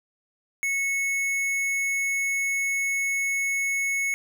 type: tone with tanh clipping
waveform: sine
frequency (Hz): 2200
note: C#7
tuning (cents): -14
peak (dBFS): -25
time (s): 0.63-4.14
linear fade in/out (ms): 0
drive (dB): 15
effects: none